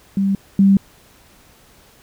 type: tone pair in turn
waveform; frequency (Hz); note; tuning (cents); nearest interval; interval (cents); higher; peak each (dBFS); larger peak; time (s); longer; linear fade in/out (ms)
sine; 196 / 196; G3 / G3; 0 / 0; unison; 0; neither; -14 / -8; second; 0.17-0.35 / 0.59-0.77; neither; 2
effects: pink hiss -50 dBFS RMS until 2.02 s